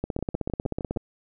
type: two click trains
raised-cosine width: 2 ms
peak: -18 / -14 dBFS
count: 6 / 16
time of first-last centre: 0.19-0.963 / 0.04-0.972 s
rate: 6.47 / 16.1 Hz
effects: none